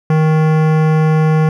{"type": "tone with hard clipping", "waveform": "sine", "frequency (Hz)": 156.6, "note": "D#3", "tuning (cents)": 11, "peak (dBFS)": -11, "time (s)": [0.1, 1.49], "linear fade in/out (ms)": 2, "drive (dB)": 18, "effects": []}